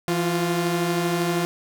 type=tone pair together; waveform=sawtooth; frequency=169.13 / 351 Hz; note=E3 / F4; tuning=+45 / +9 cents; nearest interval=octave + minor second; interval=1264 cents; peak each=-20 dBFS; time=0.08-1.45 s; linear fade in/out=0 ms; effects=none